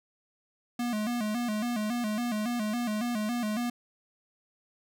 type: tone with vibrato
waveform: square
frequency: 226.2 Hz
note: A3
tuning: 48 cents sharp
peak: -29 dBFS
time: 0.79-3.7 s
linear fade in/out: 5 ms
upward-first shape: square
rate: 3.6 Hz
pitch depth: 110 cents each way
effects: none